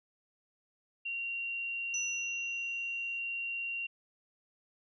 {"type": "tone", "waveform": "sine", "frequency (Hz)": 2758, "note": "F7", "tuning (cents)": -22, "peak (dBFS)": -34, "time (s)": [1.05, 3.87], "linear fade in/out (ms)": 10}
{"type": "tone with exponential decay", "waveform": "sine", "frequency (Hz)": 5960, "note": "F#8", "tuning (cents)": 12, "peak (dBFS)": -32, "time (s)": [1.94, 3.19], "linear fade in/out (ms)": 2, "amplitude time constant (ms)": 270}
{"effects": []}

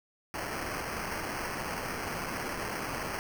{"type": "noise with sample-and-hold", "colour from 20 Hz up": "white", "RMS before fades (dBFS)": -36, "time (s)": [0.34, 3.19], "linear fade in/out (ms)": 0, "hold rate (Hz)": 3675, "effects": []}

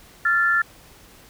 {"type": "tone pair together", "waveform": "sine", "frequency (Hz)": [1382.1, 1753], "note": ["F6", "A6"], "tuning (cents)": [-18, -7], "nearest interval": "major third", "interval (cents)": 411, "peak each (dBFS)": -19, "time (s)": [0.25, 0.62], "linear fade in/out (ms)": 5, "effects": ["pink hiss -49 dBFS RMS until 1.29 s"]}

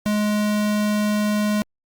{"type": "tone", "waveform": "square", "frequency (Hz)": 209.7, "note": "G#3", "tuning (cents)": 17, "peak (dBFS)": -19, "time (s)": [0.06, 1.62], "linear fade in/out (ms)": 0, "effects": ["Opus 48 kbps"]}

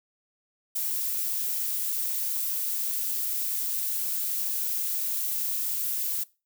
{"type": "noise", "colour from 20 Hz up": "violet", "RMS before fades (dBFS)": -29, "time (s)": [0.75, 6.24], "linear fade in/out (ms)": 10, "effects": ["noise-tail reverb RT60 0.3 s tail -22 dB re dry"]}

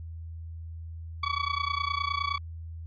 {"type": "tone with amplitude modulation", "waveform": "sawtooth", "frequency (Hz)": 1135, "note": "C#6", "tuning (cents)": 41, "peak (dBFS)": -20, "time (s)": [1.23, 2.38], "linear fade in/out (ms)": 5, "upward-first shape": "sine", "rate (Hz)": 29.7, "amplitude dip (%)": 90, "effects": ["added 82 Hz sine -37 dBFS peak until 2.86 s", "resampled to 11025 Hz"]}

